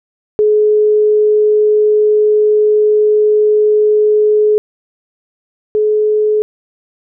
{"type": "tone pair in turn", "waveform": "sine", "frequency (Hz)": [423.9, 425.9], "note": ["G#4", "G#4"], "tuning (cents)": [35, 44], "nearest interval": "unison", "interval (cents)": 9, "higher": "second", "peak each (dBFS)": [-7, -9], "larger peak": "first", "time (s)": [[0.39, 4.58], [5.75, 6.42]], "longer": "first", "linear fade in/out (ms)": 0, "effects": []}